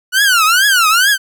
sawtooth tone with vibrato, 1448 Hz, F#6, 38 cents flat, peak -5 dBFS, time 0.12-1.18 s, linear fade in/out 50 ms, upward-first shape triangle, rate 2.3 Hz, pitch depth 280 cents each way, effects none

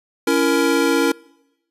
square chord, A# diminished, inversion first, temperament just, 279.7 / 335.6 / 466.2 Hz, C#4 / E4 / A#4, +16 / +31 / 0 cents, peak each -20 dBFS, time 0.27-1.12 s, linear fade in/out 5 ms, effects noise-tail reverb RT60 0.9 s tail -24 dB re dry + resampled to 32000 Hz

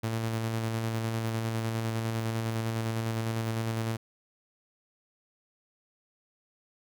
sawtooth tone with tremolo, 112.9 Hz, A2, 45 cents sharp, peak -24 dBFS, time 0.03-3.97 s, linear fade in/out 10 ms, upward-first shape square, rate 9.9 Hz, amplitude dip 25%, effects none

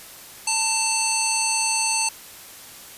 harmonic tone, 890 Hz, A5, 20 cents sharp, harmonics 1 / 3 / 5 / 7 / 9 / 10, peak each -27 / -27 / -27 / -27 / -27 / -27 dBFS, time 0.47-2.09 s, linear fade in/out 5 ms, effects white hiss -42 dBFS RMS until 2.97 s + resampled to 32000 Hz

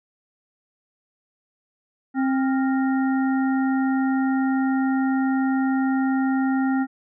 harmonic tone with a mistuned harmonic, 265.3 Hz, C4, 24 cents sharp, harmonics 1 / 3 / 5 / 7, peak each -19 / -29 / -33 / -36 dBFS, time 2.14-6.87 s, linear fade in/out 50 ms, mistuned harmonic 5, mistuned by +87 cents, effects none

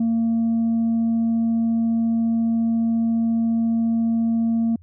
sine tone, 228.6 Hz, A#3, 34 cents flat, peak -15 dBFS, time 0-4.76 s, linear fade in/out 5 ms, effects tanh soft clip ceiling -16 dBFS + added 87 Hz sine -45 dBFS peak until 4.82 s

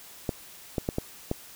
clicks, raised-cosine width 2 ms, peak -13 dBFS, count 5, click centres 0.292 / 0.782 / 0.889 / 0.984 / 1.314 s, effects white hiss -48 dBFS RMS until 1.55 s

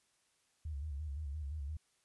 sine tone with vibrato, 73.42 Hz, D2, in tune, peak -38 dBFS, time 0.65-1.77 s, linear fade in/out 5 ms, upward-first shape square, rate 5.8 Hz, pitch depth 96 cents each way, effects white hiss -75 dBFS RMS until 2.04 s + resampled to 24000 Hz

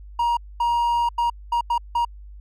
triangle tone bursts at uneven times, 946 Hz, A#5, 25 cents sharp, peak -16 dBFS, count 6, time 0.19-0.37 / 0.6-1.09 / 1.18-1.3 / 1.52-1.61 / 1.7-1.78 / 1.95-2.05 s, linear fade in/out 5 ms, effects added 50 Hz sine -38 dBFS peak until 2.4 s

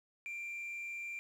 sine tone with frequency modulation, 2370 Hz, D7, 15 cents sharp, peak -37 dBFS, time 0.26-1.19 s, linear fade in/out 0 ms, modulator 107 Hz, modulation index 0.29, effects tanh soft clip ceiling -39 dBFS + 11-bit

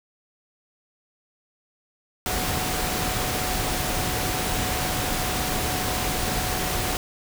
sine tone in noise, 737 Hz, F#5, 7 cents flat, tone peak -33 dBFS, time 2.26-6.97 s, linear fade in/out 0 ms, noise pink, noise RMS -26 dBFS, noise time 2.26-6.97 s, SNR -10 dB, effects none

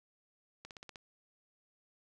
slowing click train, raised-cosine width 0.2 ms, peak -30 dBFS, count 6, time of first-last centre 0.65-0.958 s, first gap 58 ms, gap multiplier 1.03, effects none

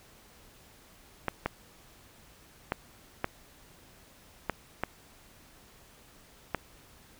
clicks, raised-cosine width 0.5 ms, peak -13 dBFS, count 7, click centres 1.283 / 1.46 / 2.721 / 3.244 / 4.497 / 4.836 / 6.547 s, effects pink hiss -57 dBFS RMS until 7.19 s

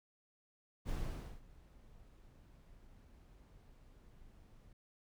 brown noise with ADSR envelope, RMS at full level -37 dBFS, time 0.85-4.73 s, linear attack 42 ms, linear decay 510 ms, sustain -23 dB, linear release 4 ms, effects none

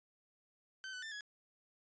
sawtooth tone with pitch steps, 1539 / 1498 / 1782 / 1677 Hz, G6 / F#6 / A6 / G#6, -32 / +21 / +22 / +16 cents, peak -40 dBFS, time 0.84-1.208 s, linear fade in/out 0 ms, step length 92 ms, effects resampled to 16000 Hz

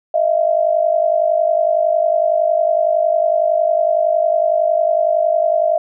sine tone pair together, 627 / 677.9 Hz, D#5 / E5, +13 / +48 cents, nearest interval minor second, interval 135 cents, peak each -15 dBFS, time 0.14-5.78 s, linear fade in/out 5 ms, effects none

